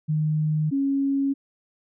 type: tone pair in turn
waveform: sine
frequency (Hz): 153.9 / 275.6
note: D#3 / C#4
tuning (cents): -19 / -10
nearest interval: minor seventh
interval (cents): 1009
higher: second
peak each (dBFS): -20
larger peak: neither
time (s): 0.08-0.71 / 0.71-1.34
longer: neither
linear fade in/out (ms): 20
effects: none